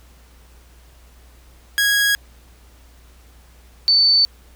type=tone pair in turn; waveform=sawtooth / sine; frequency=1652 / 4524 Hz; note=G#6 / C#8; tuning=-10 / +34 cents; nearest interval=octave + perfect fourth; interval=1744 cents; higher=second; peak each=-11 dBFS; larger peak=neither; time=1.78-2.15 / 3.88-4.25 s; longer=neither; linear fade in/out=0 ms; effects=added 60 Hz sine -46 dBFS peak until 4.55 s + pink hiss -53 dBFS RMS until 4.55 s